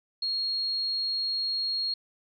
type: tone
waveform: sine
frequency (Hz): 4280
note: C8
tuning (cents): +38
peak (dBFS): -26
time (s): 0.22-1.94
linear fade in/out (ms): 5
effects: MP3 96 kbps